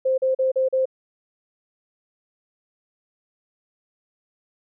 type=tone bursts; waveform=sine; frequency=523.3 Hz; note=C5; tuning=in tune; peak=-17 dBFS; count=5; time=0.05-0.856 s; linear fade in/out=10 ms; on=130 ms; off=39 ms; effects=none